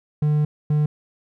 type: tone bursts at uneven times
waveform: triangle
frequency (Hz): 150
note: D3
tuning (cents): +37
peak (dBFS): -14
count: 2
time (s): 0.22-0.45 / 0.7-0.86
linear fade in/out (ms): 5
effects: none